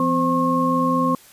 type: tone cluster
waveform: sine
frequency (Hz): 171.1 / 255.8 / 520 / 1080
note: F3 / C4 / C5 / C#6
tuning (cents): -35 / -39 / -11 / -45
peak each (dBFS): -26 / -20 / -25 / -20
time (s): 0-1.15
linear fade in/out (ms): 2
effects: white hiss -48 dBFS RMS until 1.32 s + resampled to 32000 Hz